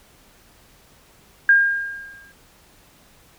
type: tone with exponential decay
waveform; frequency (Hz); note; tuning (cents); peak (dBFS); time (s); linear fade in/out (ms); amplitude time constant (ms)
sine; 1612; G6; +48; -8; 1.49-2.32; 2; 180
effects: pink hiss -53 dBFS RMS until 3.38 s